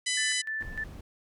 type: harmonic tone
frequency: 999 Hz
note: B5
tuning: 20 cents sharp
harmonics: 2 / 3 / 4 / 5 / 6 / 7 / 8 / 9 / 10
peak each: -32 / -34 / -35 / -36 / -37 / -37 / -38 / -39 / -39 dBFS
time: 0.06-0.42 s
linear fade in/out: 10 ms
type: tone with tremolo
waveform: sine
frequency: 1760 Hz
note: A6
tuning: in tune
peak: -30 dBFS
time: 0.17-0.84 s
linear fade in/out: 5 ms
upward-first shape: square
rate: 3.3 Hz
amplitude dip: 75%
type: noise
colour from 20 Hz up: brown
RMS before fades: -42 dBFS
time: 0.6-1.01 s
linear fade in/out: 5 ms
effects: none